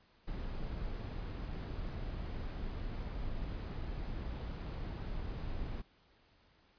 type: noise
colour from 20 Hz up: brown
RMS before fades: -40 dBFS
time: 0.27-5.82 s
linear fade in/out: 10 ms
effects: pink hiss -68 dBFS RMS until 6.78 s + resampled to 11025 Hz